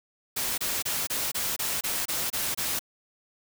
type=noise bursts; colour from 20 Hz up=white; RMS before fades=-29 dBFS; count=10; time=0.36-2.794 s; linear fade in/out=10 ms; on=220 ms; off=26 ms; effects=none